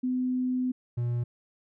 sine / triangle tone pair in turn, 253.4 / 120.14 Hz, B3 / B2, +45 / -47 cents, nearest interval octave + minor second, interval 1292 cents, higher first, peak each -25 / -24 dBFS, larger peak second, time 0.03-0.72 / 0.97-1.24 s, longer first, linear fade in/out 10 ms, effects none

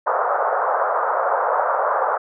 pink band-pass noise, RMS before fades -20 dBFS, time 0.06-2.18 s, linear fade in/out 10 ms, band 510 to 1400 Hz, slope 48 dB/octave, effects none

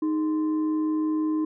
sine tone with frequency modulation, 311.1 Hz, D#4, in tune, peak -22 dBFS, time 0.02-1.45 s, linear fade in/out 5 ms, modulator 728 Hz, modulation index 0.28, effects none

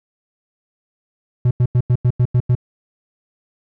triangle tone bursts, 123.3 Hz, B2, 2 cents flat, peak -9 dBFS, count 8, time 1.45-2.552 s, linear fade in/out 5 ms, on 59 ms, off 90 ms, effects none

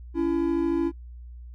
triangle tone pair together, 282.6 / 335.9 Hz, C#4 / E4, +34 / +33 cents, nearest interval minor third, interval 299 cents, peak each -24 / -21 dBFS, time 0.14-0.92 s, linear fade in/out 50 ms, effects noise-tail reverb RT60 0.1 s tail -20 dB re dry + added 60 Hz sine -39 dBFS peak until 1.54 s

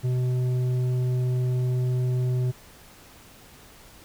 triangle tone with tanh clipping, 126 Hz, B2, 35 cents sharp, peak -23 dBFS, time 0.03-2.52 s, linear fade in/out 20 ms, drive 12 dB, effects pink hiss -50 dBFS RMS until 4.04 s

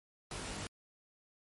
pink noise with comb filter, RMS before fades -42 dBFS, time 0.31-0.67 s, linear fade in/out 2 ms, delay 20 ms, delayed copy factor +1, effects MP3 48 kbps

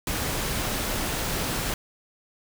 pink noise, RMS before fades -28 dBFS, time 0.07-1.74 s, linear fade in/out 2 ms, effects none

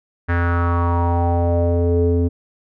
square tone with low-pass filter sweep, 86.2 Hz, F2, 22 cents flat, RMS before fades -17 dBFS, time 0.28-2.29 s, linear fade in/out 20 ms, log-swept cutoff 1700 to 350 Hz, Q 4.8, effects none

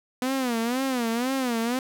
sawtooth tone with vibrato, 246.9 Hz, B3, in tune, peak -20 dBFS, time 0.22-1.79 s, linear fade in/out 2 ms, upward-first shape sine, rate 2 Hz, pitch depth 150 cents each way, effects none

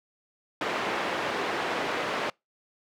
pink band-pass noise, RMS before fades -30 dBFS, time 0.61-2.3 s, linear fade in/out 2 ms, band 380 to 2500 Hz, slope 12 dB/octave, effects noise-tail reverb RT60 0.2 s tail -26 dB re dry

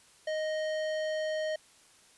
sine tone with hard clipping, 622.3 Hz, D#5, in tune, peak -32 dBFS, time 0.27-1.56 s, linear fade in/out 5 ms, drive 14 dB, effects white hiss -60 dBFS RMS until 2.17 s + resampled to 24000 Hz

